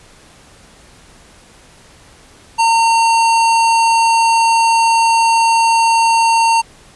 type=tone; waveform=square; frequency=913 Hz; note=A#5; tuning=36 cents flat; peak=-10 dBFS; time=2.58-6.62 s; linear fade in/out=20 ms; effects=pink hiss -44 dBFS RMS until 6.95 s + resampled to 24000 Hz